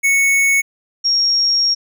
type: tone pair in turn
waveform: square / sine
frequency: 2212 / 5574 Hz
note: C#7 / F8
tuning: -4 / -4 cents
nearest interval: octave + major third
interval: 1600 cents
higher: second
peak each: -12 dBFS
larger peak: neither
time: 0.03-0.62 / 1.04-1.75 s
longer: second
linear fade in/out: 20 ms
effects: none